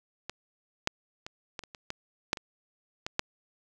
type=clicks; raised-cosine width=0.2 ms; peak=-18 / -8 / -22 / -19 / -27 / -26 / -17 / -8 / -22 / -16 / -8 dBFS; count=11; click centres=0.296 / 0.874 / 1.265 / 1.592 / 1.637 / 1.748 / 1.904 / 2.331 / 2.372 / 3.065 / 3.194 s; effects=none